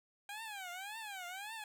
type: tone with vibrato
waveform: 15% pulse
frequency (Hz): 796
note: G5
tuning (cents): +26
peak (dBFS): -37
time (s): 0.29-1.64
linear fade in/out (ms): 2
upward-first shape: triangle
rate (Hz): 1.8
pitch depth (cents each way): 240
effects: none